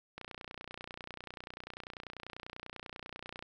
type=click train; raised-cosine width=0.3 ms; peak=-27 dBFS; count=99; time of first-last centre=0.18-3.425 s; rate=30.2 Hz; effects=none